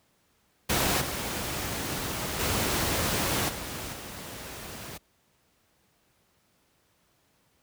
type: noise with level steps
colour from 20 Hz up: pink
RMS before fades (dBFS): -25 / -32 / -27 / -36 / -40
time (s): 0.69-4.98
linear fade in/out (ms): 10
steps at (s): 1 / 2.39 / 3.48 / 3.92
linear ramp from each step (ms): 20
effects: pink hiss -68 dBFS RMS until 7.62 s + high-pass 60 Hz 12 dB/octave